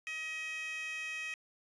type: tone with high-pass filter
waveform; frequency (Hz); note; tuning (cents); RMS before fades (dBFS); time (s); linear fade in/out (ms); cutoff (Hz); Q
15% pulse; 633; D#5; +30; -40; 0.07-1.34; 0; 2300; 5.9
effects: resampled to 22050 Hz